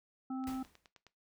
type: harmonic tone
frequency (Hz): 261.6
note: C4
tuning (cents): 0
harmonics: 1 / 3 / 5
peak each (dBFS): -36 / -46 / -50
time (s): 0.3-0.63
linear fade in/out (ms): 5
type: click train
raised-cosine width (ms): 0.2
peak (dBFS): -39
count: 7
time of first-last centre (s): 0.44-1.067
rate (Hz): 9.57
type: noise with exponential decay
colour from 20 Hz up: pink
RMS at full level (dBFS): -46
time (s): 0.47-0.88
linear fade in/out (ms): 0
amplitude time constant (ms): 89
effects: noise-tail reverb RT60 0.2 s tail -17 dB re dry